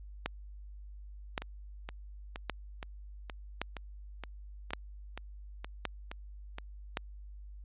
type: two click trains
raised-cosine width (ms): 0.3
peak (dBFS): -24 / -16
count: 12 / 7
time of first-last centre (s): 1.42-6.584 / 0.26-6.971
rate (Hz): 2.13 / 0.894
effects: added 50 Hz sine -45 dBFS peak until 7.64 s + resampled to 8000 Hz